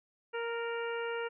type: harmonic tone with a mistuned harmonic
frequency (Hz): 466.2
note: A#4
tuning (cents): 0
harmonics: 1 / 2 / 3 / 4 / 5 / 6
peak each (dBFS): -35 / -42 / -41 / -46 / -47 / -47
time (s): 0.33-1.29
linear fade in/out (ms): 20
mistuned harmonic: 4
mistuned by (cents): -17
effects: none